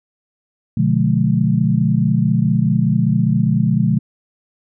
sine chord, B diminished seventh, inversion none, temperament just, 123.47 / 148.16 / 177.8 / 213.4 Hz, B2 / D3 / F3 / Ab3, 0 / +16 / +31 / +47 cents, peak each -18 dBFS, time 0.77-3.99 s, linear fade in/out 5 ms, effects none

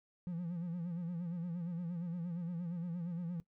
triangle tone with vibrato, 172.4 Hz, F3, 22 cents flat, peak -34 dBFS, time 0.27-3.4 s, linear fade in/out 0 ms, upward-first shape sine, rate 8.6 Hz, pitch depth 80 cents each way, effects noise-tail reverb RT60 0.1 s tail -19 dB re dry + tanh soft clip ceiling -31 dBFS

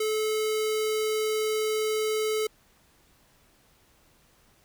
square tone with notch filter, 432.7 Hz, A4, 29 cents flat, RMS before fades -27 dBFS, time 0-2.47 s, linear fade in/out 5 ms, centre 880 Hz, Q 0.71, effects pink hiss -62 dBFS RMS until 4.64 s

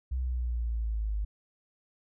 sine exponential sweep, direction down, 64.9 to 50.8 Hz, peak -28 dBFS, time 0.11-1.25 s, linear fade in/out 10 ms, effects none

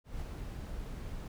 brown noise with ADSR envelope, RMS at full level -38 dBFS, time 0.04-1.28 s, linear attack 170 ms, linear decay 18 ms, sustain -3 dB, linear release 4 ms, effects none

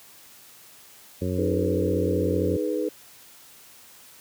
harmonic tone, 91 Hz, F#2, 28 cents flat, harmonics 1 / 2 / 3 / 4 / 5 / 6, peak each -27 / -30 / -32 / -33 / -34 / -35 dBFS, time 1.21-2.57 s, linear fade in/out 10 ms
sine chord, G# minor, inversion second, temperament equal with one note detuned, 311.1 / 419.9 / 493.9 Hz, D#4 / G#4 / B4, 0 / +19 / 0 cents, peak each -28 dBFS, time 1.38-2.89 s, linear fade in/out 5 ms
effects white hiss -50 dBFS RMS until 4.2 s + high-pass 60 Hz 12 dB/octave

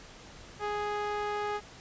sawtooth tone with band-pass filter, 415.4 Hz, G#4, in tune, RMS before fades -33 dBFS, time 0.59-1.61 s, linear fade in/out 50 ms, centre 1000 Hz, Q 0.88, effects pink hiss -50 dBFS RMS until 1.8 s + resampled to 16000 Hz

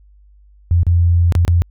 sine tone with dropouts, 86.1 Hz, F2, 24 cents flat, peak -9 dBFS, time 0.71-1.62 s, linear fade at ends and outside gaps 0 ms, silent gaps 0.832-0.867 / 1.323-1.352 / 1.45-1.479 s, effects added 50 Hz sine -44 dBFS peak until 1.7 s

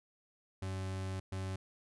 40% pulse tone bursts at uneven times, 94.9 Hz, F#2, 44 cents sharp, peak -36 dBFS, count 2, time 0.62-1.2 / 1.32-1.56 s, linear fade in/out 5 ms, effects resampled to 24000 Hz

